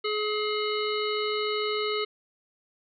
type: harmonic tone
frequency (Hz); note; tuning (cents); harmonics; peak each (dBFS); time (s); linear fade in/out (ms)
423.4; G#4; +33; 1 / 3 / 5 / 7 / 9 / 10; -28 / -33 / -35 / -36 / -38 / -38; 0.04-2.05; 10
effects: none